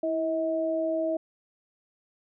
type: tone pair together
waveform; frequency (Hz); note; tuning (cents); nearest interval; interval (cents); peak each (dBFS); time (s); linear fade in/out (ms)
sine; 326.7 / 640; E4 / D#5; -15 / +49; octave; 1164; -30 / -26; 0.03-1.17; 5
effects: none